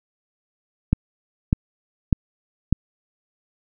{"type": "click train", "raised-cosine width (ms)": 5, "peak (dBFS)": -3, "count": 4, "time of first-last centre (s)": [0.93, 2.726], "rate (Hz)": 1.67, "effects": []}